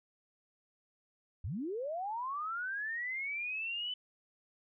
sine linear sweep, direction up, 65.41 to 3022 Hz, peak -35 dBFS, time 1.44-3.94 s, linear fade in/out 5 ms, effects none

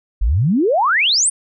sine exponential sweep, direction up, 43.65 to 9690 Hz, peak -12 dBFS, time 0.21-1.3 s, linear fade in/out 10 ms, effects none

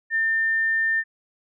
sine tone, 1800 Hz, A6, 39 cents sharp, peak -19 dBFS, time 0.1-1.04 s, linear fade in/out 50 ms, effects none

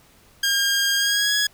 15% pulse tone with pitch glide, 1613 to 1672.8 Hz, G6 to G#6, +49 to +12 cents, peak -12 dBFS, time 0.43-1.47 s, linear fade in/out 5 ms, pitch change +63 cents, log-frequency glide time 0.97-1.33 s, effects pink hiss -54 dBFS RMS until 1.53 s

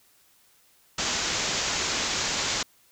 white low-pass noise, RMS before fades -28 dBFS, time 0.98-2.63 s, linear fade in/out 5 ms, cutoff 7300 Hz, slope 96 dB/octave, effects white hiss -61 dBFS RMS until 2.91 s

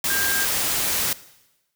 sine tone in noise, 1600 Hz, G6, 35 cents sharp, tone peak -24 dBFS, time 0.1-0.45 s, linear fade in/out 2 ms, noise white, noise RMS -23 dBFS, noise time 0.04-1.13 s, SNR -4 dB, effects noise-tail reverb RT60 1.0 s tail -18 dB re dry

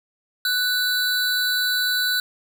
square tone pair together, 1490 / 3978 Hz, F#6 / B7, +12 / +12 cents, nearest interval octave + perfect fourth, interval 1700 cents, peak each -23 dBFS, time 0.45-2.2 s, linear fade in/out 2 ms, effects none

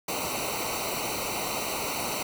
pink noise with comb filter, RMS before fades -31 dBFS, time 0.08-2.23 s, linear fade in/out 5 ms, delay 0.59 ms, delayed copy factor -0.95, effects none

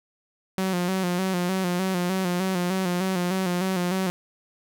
sawtooth tone with vibrato, 183.1 Hz, F#3, 18 cents flat, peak -19 dBFS, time 0.58-4.1 s, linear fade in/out 0 ms, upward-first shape square, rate 3.3 Hz, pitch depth 56 cents each way, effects none

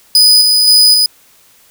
40% pulse tone with tremolo, 4978 Hz, D#8, in tune, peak -3 dBFS, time 0.15-1.06 s, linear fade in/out 2 ms, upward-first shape square, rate 1.9 Hz, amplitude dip 30%, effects white hiss -47 dBFS RMS until 1.7 s

